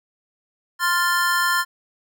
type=chord; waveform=square; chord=F major; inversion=second; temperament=equal; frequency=1046.5 / 1396.9 / 1760 Hz; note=C6 / F6 / A6; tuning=0 / 0 / 0 cents; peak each=-23 dBFS; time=0.79-1.65 s; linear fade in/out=50 ms; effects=none